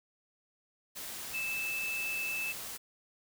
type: tone in noise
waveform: sine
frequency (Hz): 2629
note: E7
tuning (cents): -5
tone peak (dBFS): -33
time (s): 1.33-2.53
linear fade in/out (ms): 20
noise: white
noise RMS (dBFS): -42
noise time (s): 0.95-2.78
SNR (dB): +6
effects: none